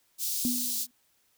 white high-pass noise, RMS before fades -31 dBFS, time 0.18-0.87 s, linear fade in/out 50 ms, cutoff 4000 Hz, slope 24 dB/octave
sine tone with exponential decay, 245.5 Hz, B3, 10 cents flat, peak -24 dBFS, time 0.45-0.91 s, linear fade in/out 0 ms, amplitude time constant 100 ms
effects white hiss -69 dBFS RMS until 1.37 s

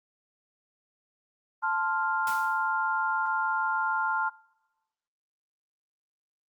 sine chord, F major, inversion first, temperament equal, 880 / 1046.5 / 1396.9 Hz, A5 / C6 / F6, 0 / 0 / 0 cents, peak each -29 / -32 / -28 dBFS, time 1.62-4.3 s, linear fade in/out 20 ms
white noise with exponential decay, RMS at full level -37 dBFS, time 2.27-2.73 s, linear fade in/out 2 ms, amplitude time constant 100 ms
effects noise-tail reverb RT60 1.0 s tail -24 dB re dry + Opus 48 kbps

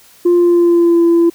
sine tone with pitch glide, 349.8 to 338.3 Hz, F4 to E4, +3 to +45 cents, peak -5 dBFS, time 0.25-1.3 s, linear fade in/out 10 ms, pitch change -58 cents, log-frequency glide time 0.36-1.02 s, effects tanh soft clip ceiling -5 dBFS + white hiss -45 dBFS RMS until 1.34 s

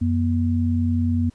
sine tone pair together, 90.3 / 240.2 Hz, F#2 / B3, -42 / -48 cents, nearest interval octave + perfect fourth, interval 1694 cents, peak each -20 / -21 dBFS, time 0.01-1.3 s, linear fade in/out 10 ms, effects pink hiss -59 dBFS RMS until 1.34 s + resampled to 22050 Hz

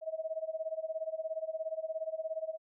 sine tone with tremolo, 639 Hz, D#5, 46 cents sharp, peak -31 dBFS, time 0.01-2.58 s, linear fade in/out 50 ms, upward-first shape sine, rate 17 Hz, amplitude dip 90%, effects none

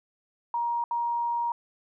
sine tone bursts at uneven times, 944 Hz, A#5, 22 cents sharp, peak -25 dBFS, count 2, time 0.54-0.84 / 0.91-1.52 s, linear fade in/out 2 ms, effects none

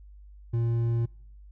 triangle tone with hard clipping, 116.54 Hz, A#2, in tune, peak -25 dBFS, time 0.53-1.06 s, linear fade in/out 10 ms, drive 9 dB, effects noise-tail reverb RT60 0.7 s tail -26 dB re dry + added 50 Hz sine -46 dBFS peak until 1.51 s

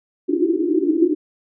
white band-pass noise, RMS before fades -18 dBFS, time 0.28-1.15 s, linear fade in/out 20 ms, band 300 to 370 Hz, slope 96 dB/octave, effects none

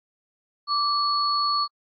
sine tone pair together, 1167 / 4391 Hz, D6 / C#8, -11 / -17 cents, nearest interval octave + major seventh, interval 2294 cents, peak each -22 / -25 dBFS, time 0.67-1.68 s, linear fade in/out 50 ms, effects AAC 48 kbps

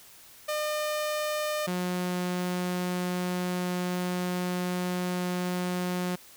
sawtooth tone pair in turn, 605 / 179.87 Hz, D#5 / F#3, -49 / -49 cents, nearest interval octave + major sixth, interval 2100 cents, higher first, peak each -24 dBFS, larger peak neither, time 0.48-1.67 / 1.67-6.16 s, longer second, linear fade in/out 10 ms, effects white hiss -52 dBFS RMS until 6.36 s

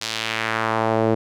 sawtooth tone with band-pass filter sweep, 111.7 Hz, A2, 27 cents sharp, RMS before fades -22 dBFS, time 0.01-1.15 s, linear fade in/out 10 ms, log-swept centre 5000 to 420 Hz, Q 1.4, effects none

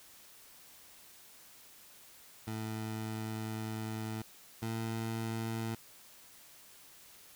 20% pulse tone pair in turn, 110 / 112.83 Hz, A2 / A2, 0 / +44 cents, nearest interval unison, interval 44 cents, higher second, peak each -32 / -30 dBFS, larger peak second, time 2.47-4.22 / 4.62-5.75 s, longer first, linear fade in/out 5 ms, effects white hiss -57 dBFS RMS until 7.35 s

